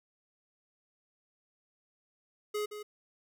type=tone with echo; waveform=square; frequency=419.6 Hz; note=G#4; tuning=18 cents sharp; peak=-32 dBFS; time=2.54-2.66 s; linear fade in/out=10 ms; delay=170 ms; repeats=1; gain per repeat=-9 dB; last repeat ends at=2.83 s; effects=none